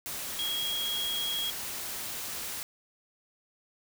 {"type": "tone in noise", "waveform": "sine", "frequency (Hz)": 3291, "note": "G#7", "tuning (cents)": -16, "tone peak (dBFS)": -30, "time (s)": [0.39, 1.5], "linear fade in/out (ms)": 0, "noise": "white", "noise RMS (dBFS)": -37, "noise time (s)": [0.06, 2.63], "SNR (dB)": 4, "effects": []}